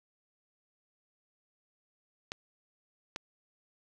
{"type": "clicks", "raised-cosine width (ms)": 0.2, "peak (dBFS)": -19, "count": 2, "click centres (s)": [2.319, 3.161], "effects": []}